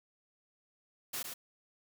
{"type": "noise with echo", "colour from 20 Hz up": "white", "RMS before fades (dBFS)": -38, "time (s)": [1.13, 1.23], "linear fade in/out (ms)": 10, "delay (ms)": 110, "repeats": 1, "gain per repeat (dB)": -5, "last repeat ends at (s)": 1.34, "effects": []}